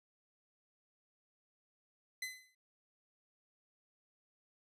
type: tone with exponential decay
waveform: sawtooth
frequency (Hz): 2027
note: B6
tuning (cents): +45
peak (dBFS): -33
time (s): 2.22-2.55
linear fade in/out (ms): 5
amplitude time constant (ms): 71
effects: resampled to 32000 Hz